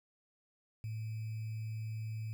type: tone with sample-and-hold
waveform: sine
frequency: 110 Hz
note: A2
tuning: in tune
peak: -37 dBFS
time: 0.84-2.33 s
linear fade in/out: 0 ms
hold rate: 2450 Hz
effects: none